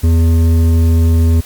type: tone with hard clipping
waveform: sine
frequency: 82.41 Hz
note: E2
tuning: in tune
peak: -9 dBFS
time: 0.03-1.41 s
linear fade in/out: 10 ms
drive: 9 dB
effects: white hiss -36 dBFS RMS until 1.45 s + Opus 48 kbps